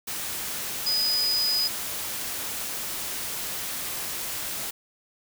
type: tone in noise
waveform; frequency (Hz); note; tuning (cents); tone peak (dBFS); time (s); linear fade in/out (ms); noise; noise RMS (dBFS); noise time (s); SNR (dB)
sine; 4978; D#8; 0; -22; 0.86-1.68; 10; white; -32; 0.07-4.71; +7
effects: none